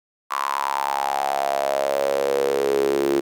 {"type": "tone with high-pass filter sweep", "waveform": "sawtooth", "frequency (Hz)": 69.3, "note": "C#2", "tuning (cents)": 0, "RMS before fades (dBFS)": -22, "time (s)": [0.3, 3.21], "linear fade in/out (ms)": 20, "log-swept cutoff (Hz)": [1100, 350], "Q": 7.7, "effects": []}